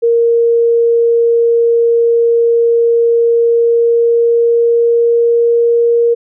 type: tone with pitch glide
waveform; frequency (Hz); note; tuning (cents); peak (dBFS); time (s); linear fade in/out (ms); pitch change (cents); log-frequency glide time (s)
sine; 466.2 to 469.2; A#4 to A#4; 0 to +11; -7; 0.02-6.15; 20; +11; 3.26-5.79
effects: none